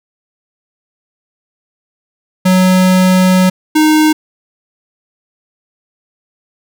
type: tone pair in turn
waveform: square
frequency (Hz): 185 / 309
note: F#3 / D#4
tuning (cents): 0 / -12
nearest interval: major sixth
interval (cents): 888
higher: second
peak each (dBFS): -7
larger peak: neither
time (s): 2.45-3.5 / 3.75-4.13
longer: first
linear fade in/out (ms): 10
effects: none